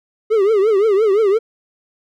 triangle tone with vibrato, 415.3 Hz, G#4, in tune, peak -9 dBFS, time 0.3-1.39 s, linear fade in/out 20 ms, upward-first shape triangle, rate 5.8 Hz, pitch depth 180 cents each way, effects none

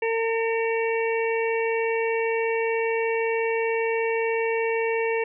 harmonic tone, 454.2 Hz, A#4, 45 cents flat, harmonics 1 / 2 / 4 / 5 / 6, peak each -23 / -31 / -33 / -32 / -34 dBFS, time 0.02-5.24 s, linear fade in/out 5 ms, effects none

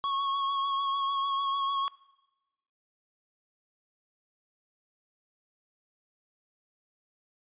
square tone with vibrato, 1102 Hz, C#6, 11 cents flat, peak -28 dBFS, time 0.04-1.88 s, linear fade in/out 0 ms, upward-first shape sine, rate 6.7 Hz, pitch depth 23 cents each way, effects noise-tail reverb RT60 1.0 s tail -21 dB re dry + resampled to 8000 Hz

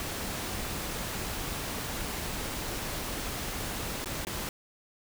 pink noise with dropouts, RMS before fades -35 dBFS, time 0-4.49 s, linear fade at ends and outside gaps 1 ms, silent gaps 4.045-4.058 / 4.25-4.269 s, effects none

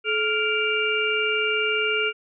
harmonic tone with a mistuned harmonic, 466.2 Hz, A#4, in tune, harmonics 1 / 3 / 5 / 6, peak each -26 / -26 / -26 / -26 dBFS, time 0.04-2.13 s, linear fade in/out 50 ms, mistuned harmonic 1, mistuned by -140 cents, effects none

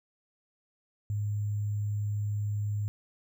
sine tone with sample-and-hold, 103.83 Hz, G#2, in tune, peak -28 dBFS, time 1.1-2.88 s, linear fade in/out 0 ms, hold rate 7350 Hz, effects none

